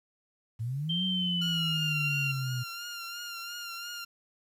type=linear two-way sweep; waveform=sine; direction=up then down; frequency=106.9 to 187.6 to 122.5 Hz; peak=-30 dBFS; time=0.59-2.64 s; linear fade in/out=20 ms; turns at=1.04 s
type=tone with pitch glide; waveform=sine; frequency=3136 to 2762 Hz; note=G7 to F7; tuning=0 to -20 cents; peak=-29 dBFS; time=0.89-2.32 s; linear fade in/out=10 ms; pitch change=-220 cents; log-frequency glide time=1.07-1.95 s
type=tone with vibrato; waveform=15% pulse; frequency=1396.9 Hz; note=F6; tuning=in tune; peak=-31 dBFS; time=1.41-4.05 s; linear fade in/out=10 ms; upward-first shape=triangle; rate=2.9 Hz; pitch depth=44 cents each way
effects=resampled to 32000 Hz + 10-bit